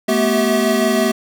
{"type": "tone cluster", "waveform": "square", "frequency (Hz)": [217.5, 242.9, 383.8, 646], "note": ["A3", "B3", "G4", "E5"], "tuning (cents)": [-20, -29, -37, -35], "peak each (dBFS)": -20, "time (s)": [0.08, 1.12], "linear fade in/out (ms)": 10, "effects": []}